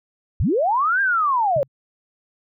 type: linear two-way sweep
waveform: sine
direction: up then down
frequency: 49 to 1624 to 525 Hz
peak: -16 dBFS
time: 0.4-1.63 s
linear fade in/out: 0 ms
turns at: 1.01 s
type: tone with exponential decay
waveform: sine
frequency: 134.2 Hz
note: C3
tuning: 44 cents sharp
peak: -22 dBFS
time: 1.56-1.68 s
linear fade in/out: 5 ms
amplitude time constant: 25 ms
effects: none